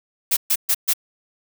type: noise bursts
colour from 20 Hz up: blue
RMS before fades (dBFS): -18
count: 4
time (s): 0.31-0.936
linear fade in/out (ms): 10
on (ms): 59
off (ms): 130
effects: none